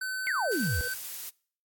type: tone with pitch glide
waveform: square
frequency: 1521 to 1535.1 Hz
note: F#6 to G6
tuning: +47 to -37 cents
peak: -32 dBFS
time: 0.01-0.94 s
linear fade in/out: 5 ms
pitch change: +16 cents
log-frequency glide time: 0.21-0.62 s
type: exponential sweep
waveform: sine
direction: down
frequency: 2252 to 65.41 Hz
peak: -27 dBFS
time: 0.27-0.81 s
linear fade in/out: 0 ms
type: tone with exponential growth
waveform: triangle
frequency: 490 Hz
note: B4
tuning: 14 cents flat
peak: -34 dBFS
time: 0.37-0.88 s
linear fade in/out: 5 ms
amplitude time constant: 110 ms
type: noise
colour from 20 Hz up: blue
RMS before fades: -38 dBFS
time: 0.51-1.3 s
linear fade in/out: 10 ms
effects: noise-tail reverb RT60 0.5 s tail -25 dB re dry + AAC 64 kbps